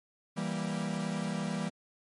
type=chord; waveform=45% pulse; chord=E diminished; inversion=none; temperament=equal with one note detuned; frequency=164.81 / 196 / 234.2 Hz; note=E3 / G3 / Bb3; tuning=0 / 0 / +8 cents; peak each=-36 / -35 / -38 dBFS; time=0.36-1.7 s; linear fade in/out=20 ms; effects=MP3 48 kbps